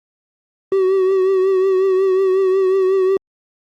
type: tone with vibrato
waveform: triangle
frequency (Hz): 380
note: F#4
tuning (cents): +46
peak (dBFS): -10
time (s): 0.72-3.17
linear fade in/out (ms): 2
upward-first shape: triangle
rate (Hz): 5.5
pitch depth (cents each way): 52
effects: Opus 24 kbps